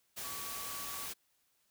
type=tone in noise; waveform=sine; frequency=1138 Hz; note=C#6; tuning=45 cents sharp; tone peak=-47 dBFS; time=0.23-1.07 s; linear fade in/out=20 ms; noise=white; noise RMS=-42 dBFS; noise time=0.16-1.14 s; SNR=-8 dB; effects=white hiss -75 dBFS RMS until 1.7 s